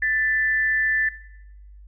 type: tone pair together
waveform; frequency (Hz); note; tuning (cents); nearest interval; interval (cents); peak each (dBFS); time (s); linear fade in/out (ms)
sine; 1765.7 / 2000; A6 / B6; +6 / +21; major second; 215; -20 / -27; 0.02-1.09; 5
effects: noise-tail reverb RT60 0.9 s tail -18 dB re dry + added 50 Hz sine -42 dBFS peak until 1.87 s